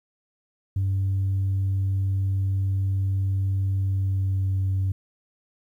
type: tone with pitch glide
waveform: sine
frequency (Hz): 96.7 to 95.59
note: G2 to G2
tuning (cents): -23 to -43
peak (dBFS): -19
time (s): 0.76-4.92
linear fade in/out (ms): 5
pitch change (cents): -20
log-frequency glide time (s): 3.76-4.59
effects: tanh soft clip ceiling -19 dBFS + 10-bit